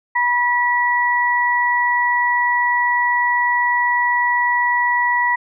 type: tone pair together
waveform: sine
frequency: 972 / 1944 Hz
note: B5 / B6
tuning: -28 / -28 cents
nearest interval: octave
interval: 1200 cents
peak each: -17 dBFS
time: 0.15-5.36 s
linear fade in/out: 10 ms
effects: none